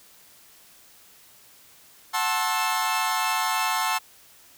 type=chord; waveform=sawtooth; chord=F# half-diminished seventh; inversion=none; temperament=equal with one note detuned; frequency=740 / 880 / 1068.5 / 1318.5 Hz; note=F#5 / A5 / C6 / E6; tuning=0 / 0 / +36 / 0 cents; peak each=-27 / -23 / -24 / -26 dBFS; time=2.13-3.99 s; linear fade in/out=20 ms; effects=white hiss -53 dBFS RMS until 4.57 s